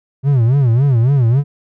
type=tone with vibrato; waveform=triangle; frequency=127.4 Hz; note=C3; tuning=46 cents flat; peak=-7 dBFS; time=0.23-1.44 s; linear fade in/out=50 ms; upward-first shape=sine; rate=3.6 Hz; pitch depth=210 cents each way; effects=none

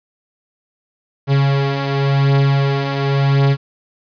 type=beating tone pair; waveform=45% pulse; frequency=137.9 / 138.82 Hz; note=C#3 / C#3; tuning=-9 / +3 cents; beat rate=0.92 Hz; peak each=-19 / -14 dBFS; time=1.27-3.57 s; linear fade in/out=50 ms; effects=resampled to 11025 Hz + 8-bit

